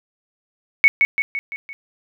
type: tone with echo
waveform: sine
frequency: 2217 Hz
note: C#7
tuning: in tune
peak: -6 dBFS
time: 0.84-0.88 s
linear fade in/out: 0 ms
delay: 170 ms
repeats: 5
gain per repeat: -5 dB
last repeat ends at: 1.73 s
effects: none